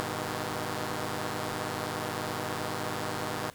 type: chord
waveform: 5% pulse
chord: G augmented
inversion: none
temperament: equal with one note detuned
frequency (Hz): 100.52 / 123.47 / 155.56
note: G2 / B2 / D#3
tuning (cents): +44 / 0 / 0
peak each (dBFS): -25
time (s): 0-3.5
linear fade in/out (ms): 0
effects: pink hiss -54 dBFS RMS until 3.54 s